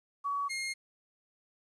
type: tone pair in turn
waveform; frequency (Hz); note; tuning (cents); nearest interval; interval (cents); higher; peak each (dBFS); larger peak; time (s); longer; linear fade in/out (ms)
sine / sawtooth; 1131 / 2135; C#6 / C7; +34 / +34; major seventh; 1100; second; -30 / -30; neither; 0.24-0.49 / 0.49-0.74; neither; 20
effects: resampled to 24000 Hz + 11-bit